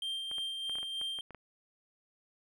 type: tone with tremolo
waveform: triangle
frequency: 3170 Hz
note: G7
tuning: 19 cents sharp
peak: -32 dBFS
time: 0.02-1.21 s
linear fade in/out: 2 ms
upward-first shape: sine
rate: 3.2 Hz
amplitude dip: 35%
type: clicks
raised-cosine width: 0.5 ms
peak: -33 dBFS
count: 10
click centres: 0.314 / 0.383 / 0.696 / 0.755 / 0.785 / 0.83 / 1.014 / 1.188 / 1.307 / 1.347 s
effects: none